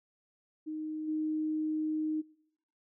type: tone with level steps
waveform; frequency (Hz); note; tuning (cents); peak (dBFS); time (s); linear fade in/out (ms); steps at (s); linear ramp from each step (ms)
sine; 310.3; D#4; -5; -35 / -30; 0.66-2.22; 20; 1.07; 20
effects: noise-tail reverb RT60 0.9 s tail -25 dB re dry